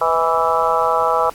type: harmonic tone with a mistuned harmonic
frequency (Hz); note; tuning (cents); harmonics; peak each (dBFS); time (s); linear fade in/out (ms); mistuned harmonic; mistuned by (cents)
165.1; E3; +3; 3 / 4 / 5 / 6 / 7 / 8; -21 / -21 / -21 / -21 / -21 / -21; 0.01-1.3; 5; 4; -41
effects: pink hiss -42 dBFS RMS until 1.34 s + AAC 64 kbps